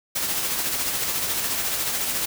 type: noise with tremolo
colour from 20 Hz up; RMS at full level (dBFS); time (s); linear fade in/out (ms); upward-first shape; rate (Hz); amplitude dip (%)
white; -24; 0.15-2.26; 10; sine; 14; 35
effects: none